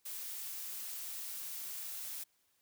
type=noise; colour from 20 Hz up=blue; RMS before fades=-43 dBFS; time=0.05-2.24 s; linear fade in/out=10 ms; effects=white hiss -75 dBFS RMS until 2.61 s